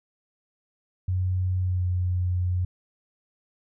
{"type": "tone with pitch glide", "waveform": "sine", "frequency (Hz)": [92, 90.16], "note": ["F#2", "F#2"], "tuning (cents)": [-9, -44], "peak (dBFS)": -22, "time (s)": [1.08, 2.65], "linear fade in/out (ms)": 5, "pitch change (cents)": -35, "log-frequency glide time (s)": [1.6, 1.88], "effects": []}